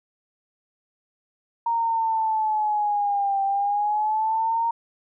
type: linear two-way sweep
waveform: sine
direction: down then up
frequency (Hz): 932.3 to 784 to 930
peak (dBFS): -20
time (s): 1.66-4.71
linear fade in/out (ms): 5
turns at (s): 3.43
effects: none